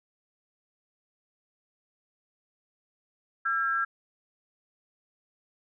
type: tone pair together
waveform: sine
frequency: 1348.4 / 1621 Hz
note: E6 / G#6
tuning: +39 / -42 cents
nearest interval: minor third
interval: 319 cents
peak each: -27 / -28 dBFS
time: 3.45-3.85 s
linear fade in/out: 10 ms
effects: none